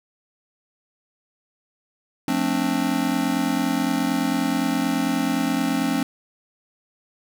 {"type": "chord", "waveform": "square", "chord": "D minor seventh", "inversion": "first", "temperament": "just", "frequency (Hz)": [176.2, 220.2, 264.3, 293.7], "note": ["F3", "A3", "C4", "D4"], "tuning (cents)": [16, 2, 18, 0], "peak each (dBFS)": [-30, -28, -24, -27], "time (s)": [2.28, 6.03], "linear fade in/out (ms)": 2, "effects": []}